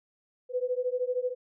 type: beating tone pair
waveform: sine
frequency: 493.9 / 506.9 Hz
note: B4 / B4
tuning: 0 / +45 cents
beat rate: 13 Hz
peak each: -30 dBFS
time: 0.49-1.35 s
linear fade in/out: 50 ms
effects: none